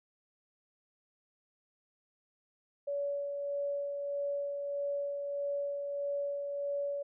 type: tone with tremolo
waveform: sine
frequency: 568 Hz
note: C#5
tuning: 42 cents sharp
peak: -31 dBFS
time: 2.87-7.03 s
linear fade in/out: 10 ms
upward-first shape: sine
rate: 1.6 Hz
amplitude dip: 35%
effects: none

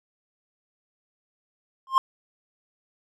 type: tone with exponential growth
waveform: triangle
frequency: 1061 Hz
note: C6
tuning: 24 cents sharp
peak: -9 dBFS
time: 1.87-1.98 s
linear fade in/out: 1 ms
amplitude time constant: 23 ms
effects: none

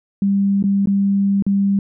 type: tone with dropouts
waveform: sine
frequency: 198.2 Hz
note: G3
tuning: 19 cents sharp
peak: -13 dBFS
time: 0.22-1.79 s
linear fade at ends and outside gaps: 2 ms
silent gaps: 0.626-0.639 / 0.858-0.872 / 1.424-1.465 s
effects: none

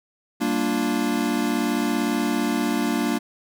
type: chord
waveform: square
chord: G minor seventh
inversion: none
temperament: equal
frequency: 196 / 233.1 / 293.7 / 349.2 Hz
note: G3 / Bb3 / D4 / F4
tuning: 0 / 0 / 0 / 0 cents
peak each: -31 / -25 / -26 / -30 dBFS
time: 0.4-3.19 s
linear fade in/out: 20 ms
effects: none

